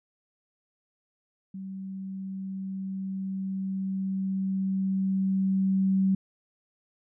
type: tone with level ramp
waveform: sine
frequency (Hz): 191.7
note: G3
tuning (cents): -38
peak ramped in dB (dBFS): -35 to -20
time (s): 1.54-6.15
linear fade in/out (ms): 5
effects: none